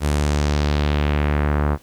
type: tone with low-pass filter sweep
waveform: sawtooth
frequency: 73.6 Hz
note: D2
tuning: 4 cents sharp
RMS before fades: -19 dBFS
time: 0-1.78 s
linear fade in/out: 50 ms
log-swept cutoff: 11000 to 1200 Hz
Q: 1.5
effects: pink hiss -52 dBFS RMS until 1.82 s